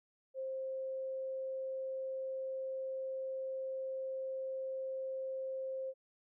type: tone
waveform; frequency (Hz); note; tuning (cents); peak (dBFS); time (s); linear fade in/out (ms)
sine; 528; C5; +16; -37; 0.34-5.94; 50
effects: none